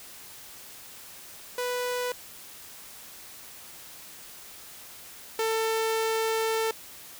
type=tone pair in turn; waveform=sawtooth; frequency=493.9 / 446.1 Hz; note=B4 / A4; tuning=0 / +24 cents; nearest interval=major second; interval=176 cents; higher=first; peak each=-24 / -21 dBFS; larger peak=second; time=1.58-2.12 / 5.39-6.71 s; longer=second; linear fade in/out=2 ms; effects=white hiss -46 dBFS RMS until 7.19 s